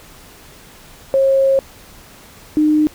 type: tone pair in turn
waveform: sine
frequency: 540 / 304.7 Hz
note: C#5 / D#4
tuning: -45 / -36 cents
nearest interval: minor seventh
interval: 991 cents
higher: first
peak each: -10 dBFS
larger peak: neither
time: 1.14-1.59 / 2.57-2.87 s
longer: first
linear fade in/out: 0 ms
effects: pink hiss -42 dBFS RMS until 2.94 s